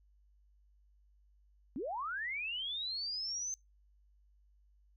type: linear sweep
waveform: sine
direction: up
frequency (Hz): 220 to 6272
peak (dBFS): -36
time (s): 1.76-3.54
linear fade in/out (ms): 0
effects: noise-tail reverb RT60 0.2 s tail -24 dB re dry + added 50 Hz sine -64 dBFS peak until 4.96 s

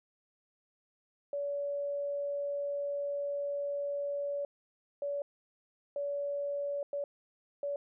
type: tone bursts at uneven times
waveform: sine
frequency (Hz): 570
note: C#5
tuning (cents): +48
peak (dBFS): -32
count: 5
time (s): 1.33-4.45 / 5.02-5.22 / 5.96-6.83 / 6.93-7.04 / 7.63-7.76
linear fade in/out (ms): 2
effects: none

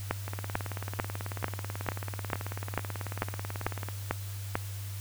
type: two click trains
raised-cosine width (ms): 0.5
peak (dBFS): -21 / -12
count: 67 / 11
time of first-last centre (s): 0.28-3.887 / 0.11-4.554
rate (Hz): 18.3 / 2.25
effects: added 99 Hz sine -36 dBFS peak until 5 s + white hiss -47 dBFS RMS until 5 s

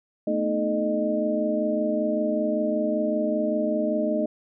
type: tone cluster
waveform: sine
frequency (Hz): 221.7 / 246.9 / 309.1 / 431.8 / 613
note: A3 / B3 / D#4 / A4 / D#5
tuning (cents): +13 / 0 / -11 / -33 / -26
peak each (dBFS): -27 / -33 / -28 / -34 / -25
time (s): 0.27-4.26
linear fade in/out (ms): 5
effects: none

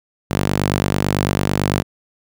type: tone with high-pass filter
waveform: sawtooth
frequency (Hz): 49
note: G1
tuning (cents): 0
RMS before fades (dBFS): -19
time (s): 0.3-1.83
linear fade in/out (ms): 20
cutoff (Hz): 130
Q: 0.94
effects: none

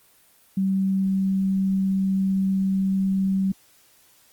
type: tone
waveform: sine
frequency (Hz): 192.2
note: G3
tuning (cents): -34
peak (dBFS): -19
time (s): 0.57-3.52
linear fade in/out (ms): 5
effects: white hiss -57 dBFS RMS until 4.32 s + Opus 24 kbps

